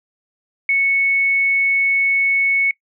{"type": "tone", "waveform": "sine", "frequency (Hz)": 2210, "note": "C#7", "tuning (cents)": -6, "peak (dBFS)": -13, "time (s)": [0.69, 2.71], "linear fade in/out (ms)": 2, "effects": ["noise-tail reverb RT60 0.1 s tail -23 dB re dry"]}